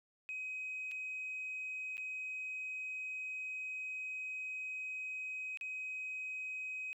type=tone with dropouts; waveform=sine; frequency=2526 Hz; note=D#7; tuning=26 cents sharp; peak=-38 dBFS; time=0.29-6.93 s; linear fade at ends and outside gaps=0 ms; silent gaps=0.913-0.917 / 1.97-1.979 / 5.573-5.611 s; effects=tanh soft clip ceiling -36 dBFS + 13-bit